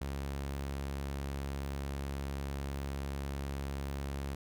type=tone; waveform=sawtooth; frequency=69.3 Hz; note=C#2; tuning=in tune; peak=-32 dBFS; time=0.01-4.35 s; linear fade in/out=5 ms; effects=none